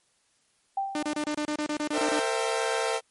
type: tone with exponential decay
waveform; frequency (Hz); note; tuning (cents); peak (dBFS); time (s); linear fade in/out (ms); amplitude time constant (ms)
sine; 784; G5; 0; -23; 0.77-1.33; 5; 120
type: tone bursts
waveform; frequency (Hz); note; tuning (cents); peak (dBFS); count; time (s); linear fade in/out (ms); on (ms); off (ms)
sawtooth; 299.9; D4; +36; -23; 12; 0.95-2.194; 2; 78; 28
type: chord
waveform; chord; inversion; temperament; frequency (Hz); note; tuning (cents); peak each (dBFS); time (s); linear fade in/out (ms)
sawtooth; C dominant seventh; third; equal with one note detuned; 456 / 523.3 / 659.3 / 784; Bb4 / C5 / E5 / G5; -38 / 0 / 0 / 0; -25 / -28 / -28 / -29; 1.92-3.01; 50
effects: white hiss -68 dBFS RMS until 3.1 s + MP3 48 kbps